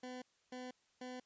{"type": "tone bursts", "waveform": "20% pulse", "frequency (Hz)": 252.2, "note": "B3", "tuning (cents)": 36, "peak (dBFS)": -40, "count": 3, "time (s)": [0.03, 1.2], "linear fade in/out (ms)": 5, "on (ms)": 190, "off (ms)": 300, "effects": ["white hiss -75 dBFS RMS until 1.25 s", "resampled to 16000 Hz"]}